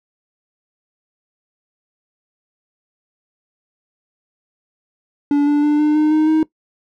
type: tone with pitch steps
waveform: triangle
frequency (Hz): 288.2 / 292.4 / 296.6 / 301 / 305.3 / 309.8 / 314.3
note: D4 / D4 / D4 / D4 / D#4 / D#4 / D#4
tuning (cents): -33 / -7 / +17 / +43 / -33 / -7 / +18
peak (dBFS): -9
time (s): 5.31-6.43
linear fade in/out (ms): 2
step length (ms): 160
effects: noise-tail reverb RT60 0.1 s tail -19 dB re dry